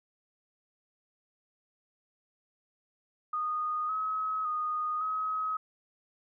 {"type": "tone with pitch steps", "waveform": "sine", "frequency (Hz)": [1234, 1278, 1235, 1272], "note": ["D#6", "D#6", "D#6", "D#6"], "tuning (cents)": [-15, 46, -13, 38], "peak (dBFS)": -29, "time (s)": [3.33, 5.57], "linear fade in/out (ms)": 5, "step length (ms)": 560, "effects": []}